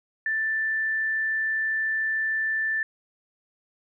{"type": "tone", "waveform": "sine", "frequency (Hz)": 1767, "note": "A6", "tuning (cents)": 7, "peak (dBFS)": -23, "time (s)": [0.26, 2.83], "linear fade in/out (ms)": 2, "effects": []}